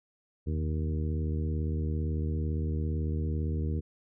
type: harmonic tone with a mistuned harmonic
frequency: 77.78 Hz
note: D#2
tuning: in tune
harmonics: 1 / 2 / 3 / 4 / 5 / 6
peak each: -29 / -35 / -39 / -41 / -43 / -45 dBFS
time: 0.46-3.81 s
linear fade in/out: 20 ms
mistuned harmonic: 1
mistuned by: +74 cents
effects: none